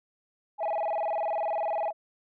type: tone with vibrato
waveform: sine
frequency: 737 Hz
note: F#5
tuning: 7 cents flat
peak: -24 dBFS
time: 0.58-1.93 s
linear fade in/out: 50 ms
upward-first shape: square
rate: 20 Hz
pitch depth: 210 cents each way
effects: tanh soft clip ceiling -25 dBFS